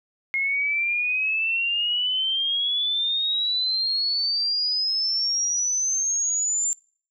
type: exponential sweep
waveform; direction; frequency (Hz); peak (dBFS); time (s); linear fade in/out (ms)
sine; up; 2150 to 7290; -21; 0.34-6.73; 0
effects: noise-tail reverb RT60 0.5 s tail -26 dB re dry